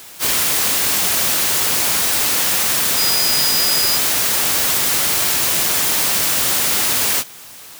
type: tone in noise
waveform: sine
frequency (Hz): 4940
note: D#8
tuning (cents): -13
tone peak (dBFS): -18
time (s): 2.95-4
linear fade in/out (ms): 50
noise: white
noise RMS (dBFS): -17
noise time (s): 0.19-7.24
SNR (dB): -4
effects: white hiss -38 dBFS RMS until 7.79 s + high-pass 60 Hz 12 dB/octave